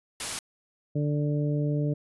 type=noise; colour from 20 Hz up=white; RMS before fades=-32 dBFS; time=0.2-0.39 s; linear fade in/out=2 ms
type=harmonic tone; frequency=147.2 Hz; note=D3; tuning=4 cents sharp; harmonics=1 / 2 / 3 / 4; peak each=-25 / -31 / -35 / -37 dBFS; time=0.95-1.94 s; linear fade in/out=10 ms
effects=resampled to 24000 Hz